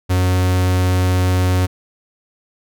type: tone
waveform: 45% pulse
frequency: 91.6 Hz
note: F#2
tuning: 17 cents flat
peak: -13 dBFS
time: 0.09-1.67 s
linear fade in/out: 20 ms
effects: none